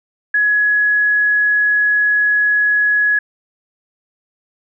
sine tone, 1682 Hz, G#6, 22 cents sharp, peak -11 dBFS, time 0.34-3.19 s, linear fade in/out 5 ms, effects none

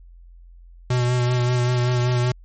square tone with vibrato, 123.47 Hz, B2, in tune, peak -18 dBFS, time 0.9-2.32 s, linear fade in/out 5 ms, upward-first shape sine, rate 5.2 Hz, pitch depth 23 cents each way, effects added 43 Hz sine -42 dBFS peak until 2.44 s + MP3 32 kbps

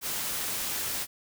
white noise, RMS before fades -32 dBFS, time 0.01-1.07 s, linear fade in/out 50 ms, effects none

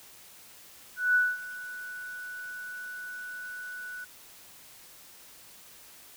sine tone with ADSR envelope, 1482 Hz, F#6, 2 cents sharp, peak -19 dBFS, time 0.96-4.05 s, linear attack 190 ms, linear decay 220 ms, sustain -18 dB, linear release 13 ms, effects white hiss -52 dBFS RMS until 6.16 s

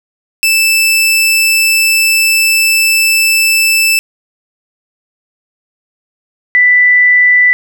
sawtooth / sine tone pair in turn, 2640 / 1982.1 Hz, E7 / B6, +2 / +6 cents, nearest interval perfect fourth, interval 496 cents, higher first, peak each -4 dBFS, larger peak neither, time 0.43-3.99 / 6.55-7.53 s, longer first, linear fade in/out 0 ms, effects none

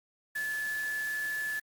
sine tone in noise, 1728 Hz, A6, 32 cents flat, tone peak -31 dBFS, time 0.35-1.6 s, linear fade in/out 10 ms, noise white, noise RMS -45 dBFS, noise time 0.35-1.6 s, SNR +11 dB, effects Opus 48 kbps

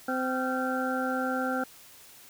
harmonic tone with a mistuned harmonic, 258.3 Hz, C4, 22 cents flat, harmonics 1 / 2 / 3 / 5 / 6, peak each -31 / -33 / -34 / -33 / -37 dBFS, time 0.08-1.64 s, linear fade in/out 5 ms, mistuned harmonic 5, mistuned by +110 cents, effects white hiss -52 dBFS RMS until 2.29 s

